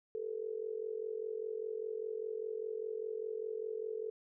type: tone with amplitude modulation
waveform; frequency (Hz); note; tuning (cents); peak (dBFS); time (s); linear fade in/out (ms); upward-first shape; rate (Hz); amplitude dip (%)
sine; 440; A4; 0; -33; 0.15-4.1; 0; sine; 45; 85
effects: none